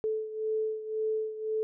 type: beating tone pair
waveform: sine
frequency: 435.6 / 437.5 Hz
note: A4 / A4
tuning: -17 / -10 cents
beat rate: 1.9 Hz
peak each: -30 / -35 dBFS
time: 0.04-1.63 s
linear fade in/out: 0 ms
effects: none